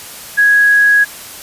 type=tone; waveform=sine; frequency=1661.2 Hz; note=G#6; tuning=in tune; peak=-6 dBFS; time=0.37-1.05 s; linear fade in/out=20 ms; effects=white hiss -31 dBFS RMS until 1.42 s + resampled to 32000 Hz